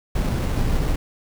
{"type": "noise with sample-and-hold", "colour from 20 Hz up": "brown", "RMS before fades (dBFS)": -21, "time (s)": [0.15, 0.96], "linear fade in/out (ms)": 5, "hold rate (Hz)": 4900, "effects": []}